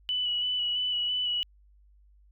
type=tone with vibrato; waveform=sine; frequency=2960 Hz; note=F#7; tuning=in tune; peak=-26 dBFS; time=0.09-1.43 s; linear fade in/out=0 ms; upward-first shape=square; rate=3 Hz; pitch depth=16 cents each way; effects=added 50 Hz sine -56 dBFS peak until 2.31 s